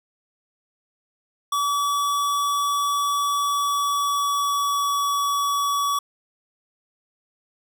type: tone with pitch glide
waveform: square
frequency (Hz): 1144 to 1136.8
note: D6 to C#6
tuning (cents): -46 to +43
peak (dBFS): -21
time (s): 1.52-5.99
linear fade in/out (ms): 5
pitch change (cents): -11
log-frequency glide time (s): 3.34-5.04
effects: none